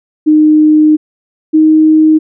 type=tone pair in turn; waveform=sine; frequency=306.7 / 312.4 Hz; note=D#4 / D#4; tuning=-25 / +7 cents; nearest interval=unison; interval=32 cents; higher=second; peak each=-3 dBFS; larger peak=neither; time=0.26-0.97 / 1.53-2.19 s; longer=first; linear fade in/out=20 ms; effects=none